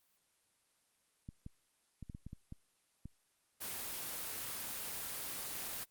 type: clicks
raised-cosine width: 5 ms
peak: -34 dBFS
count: 9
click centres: 1.289 / 1.464 / 2.027 / 2.098 / 2.149 / 2.266 / 2.331 / 2.524 / 3.056 s
type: noise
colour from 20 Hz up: white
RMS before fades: -42 dBFS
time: 3.6-5.85 s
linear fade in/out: 20 ms
effects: white hiss -75 dBFS RMS until 5.9 s + Opus 24 kbps